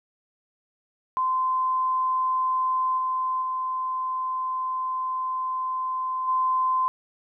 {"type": "tone with level steps", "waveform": "sine", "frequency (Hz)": 1033, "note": "C6", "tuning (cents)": -22, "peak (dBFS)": [-21, -23, -25, -20], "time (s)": [1.17, 6.88], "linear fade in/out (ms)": 0, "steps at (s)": [2.97, 3.41, 6.27], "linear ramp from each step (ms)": 20, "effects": []}